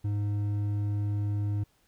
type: tone with hard clipping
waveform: triangle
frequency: 102.9 Hz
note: G#2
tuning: 16 cents flat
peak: -28 dBFS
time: 0.04-1.64 s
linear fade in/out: 10 ms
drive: 9 dB
effects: pink hiss -68 dBFS RMS until 1.87 s